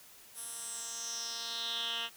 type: tone with band-pass filter sweep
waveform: 10% pulse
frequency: 231.4 Hz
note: A#3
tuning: 13 cents flat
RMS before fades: -39 dBFS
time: 0.34-2.1 s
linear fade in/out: 50 ms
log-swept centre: 11000 to 2700 Hz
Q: 4.4
effects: white hiss -56 dBFS RMS until 2.16 s